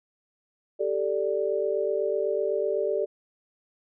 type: chord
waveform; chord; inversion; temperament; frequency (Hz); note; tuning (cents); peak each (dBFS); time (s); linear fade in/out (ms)
sine; G suspended second; none; equal; 392 / 440 / 587.3; G4 / A4 / D5; 0 / 0 / 0; -28; 0.79-3.06; 20
effects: none